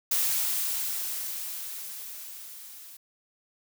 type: noise with level ramp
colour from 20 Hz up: blue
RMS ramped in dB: -25 to -47 dBFS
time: 0.11-2.97 s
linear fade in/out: 5 ms
effects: none